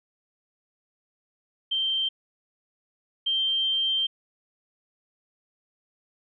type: tone pair in turn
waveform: sine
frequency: 3137 / 3148 Hz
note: G7 / G7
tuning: +1 / +7 cents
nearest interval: unison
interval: 6 cents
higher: second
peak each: -23 / -22 dBFS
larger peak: second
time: 1.71-2.09 / 3.26-4.07 s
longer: second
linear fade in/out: 10 ms
effects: none